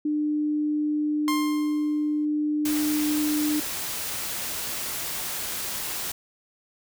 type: tone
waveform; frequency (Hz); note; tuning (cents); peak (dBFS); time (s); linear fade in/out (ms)
sine; 300; D4; +37; -22; 0.05-3.6; 5
type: tone with exponential decay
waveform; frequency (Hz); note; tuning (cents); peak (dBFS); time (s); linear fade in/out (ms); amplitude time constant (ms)
sawtooth; 1058; C6; +19; -20; 1.28-2.25; 0; 210
type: noise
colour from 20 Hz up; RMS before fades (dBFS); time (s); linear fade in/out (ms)
white; -31; 2.65-6.12; 5
effects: none